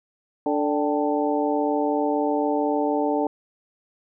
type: harmonic tone with a mistuned harmonic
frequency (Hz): 146.83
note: D3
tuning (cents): 0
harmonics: 2 / 3 / 4 / 5 / 6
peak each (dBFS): -24 / -26 / -27 / -28 / -29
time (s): 0.46-3.27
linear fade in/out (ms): 2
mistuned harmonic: 5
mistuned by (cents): +98
effects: none